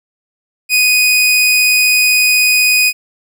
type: tone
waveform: sawtooth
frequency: 2489 Hz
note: D#7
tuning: in tune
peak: -5 dBFS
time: 0.69-2.93 s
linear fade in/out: 50 ms
effects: none